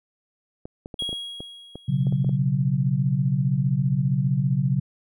clicks, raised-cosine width 2 ms, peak -22 dBFS, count 12, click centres 0.655 / 0.859 / 0.942 / 1.023 / 1.092 / 1.129 / 1.405 / 1.756 / 2.069 / 2.125 / 2.246 / 2.293 s
triangle tone with exponential decay, 3300 Hz, G#7, 12 cents flat, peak -23 dBFS, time 0.99-2.37 s, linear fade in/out 5 ms, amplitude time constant 300 ms
sine chord, B suspended second, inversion none, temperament equal, 123.47 / 138.59 / 185 Hz, B2 / C#3 / F#3, 0 / 0 / 0 cents, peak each -26 / -21 / -26 dBFS, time 1.88-4.8 s, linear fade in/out 10 ms
effects none

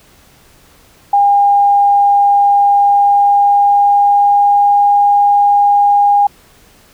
sine tone with pitch glide, 808 to 813.6 Hz, G#5 to G#5, -48 to -36 cents, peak -6 dBFS, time 1.13-6.27 s, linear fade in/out 5 ms, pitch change +12 cents, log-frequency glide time 2.77-4.88 s, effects pink hiss -46 dBFS RMS until 6.93 s

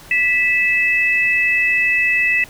sine tone pair together, 1975.5 / 2613 Hz, B6 / E7, 0 / -16 cents, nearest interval perfect fourth, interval 484 cents, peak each -16 dBFS, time 0.11-2.44 s, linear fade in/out 2 ms, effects pink hiss -41 dBFS RMS until 2.49 s

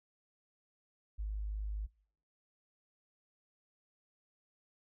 sine tone, 51.91 Hz, G#1, in tune, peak -35 dBFS, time 1.18-1.87 s, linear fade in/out 20 ms, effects noise-tail reverb RT60 0.6 s tail -25 dB re dry

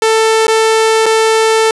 sawtooth tone with dropouts, 443.6 Hz, A4, 14 cents sharp, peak -4 dBFS, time 0.02-1.71 s, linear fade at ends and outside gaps 2 ms, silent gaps 0.469-0.48 / 1.059-1.063 s, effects resampled to 24000 Hz + 7-bit

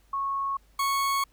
sine / 40% pulse tone pair in turn, 1100 / 1105.1 Hz, C#6 / C#6, -14 / -6 cents, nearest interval unison, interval 8 cents, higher second, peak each -26 / -23 dBFS, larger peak second, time 0.13-0.57 / 0.79-1.24 s, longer second, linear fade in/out 5 ms, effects added 50 Hz sine -58 dBFS peak until 1.32 s + pink hiss -65 dBFS RMS until 1.32 s

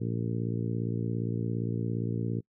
harmonic tone, 57.4 Hz, A#1, 26 cents flat, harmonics 2 / 3 / 4 / 5 / 6 / 7 / 8, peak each -31 / -35 / -37 / -39 / -41 / -42 / -43 dBFS, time 0-2.41 s, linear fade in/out 20 ms, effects noise-tail reverb RT60 0.1 s tail -26 dB re dry

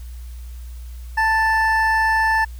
triangle tone pair together, 887.1 / 1760 Hz, A5 / A6, +14 / 0 cents, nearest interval octave, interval 1186 cents, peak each -16 dBFS, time 1.17-2.45 s, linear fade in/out 10 ms, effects added 60 Hz sine -31 dBFS peak until 2.59 s + white hiss -51 dBFS RMS until 2.59 s

